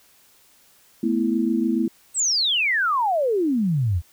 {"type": "chord", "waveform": "sine", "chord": "A suspended second", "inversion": "none", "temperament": "equal", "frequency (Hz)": [220, 246.9, 329.6], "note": ["A3", "B3", "E4"], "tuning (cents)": [0, 0, 0], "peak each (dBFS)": -23, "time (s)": [1.03, 1.88], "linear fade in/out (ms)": 5}
{"type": "exponential sweep", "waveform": "sine", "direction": "down", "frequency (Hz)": [8372, 77.78], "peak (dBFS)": -18, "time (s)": [2.14, 4.02], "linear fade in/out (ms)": 50}
{"effects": ["white hiss -56 dBFS RMS until 4.12 s"]}